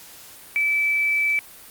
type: tone with quantisation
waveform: sine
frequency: 2312 Hz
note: D7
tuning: 28 cents flat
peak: -18 dBFS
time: 0.56-1.39 s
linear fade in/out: 0 ms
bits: 8
effects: white hiss -44 dBFS RMS until 1.7 s + Opus 48 kbps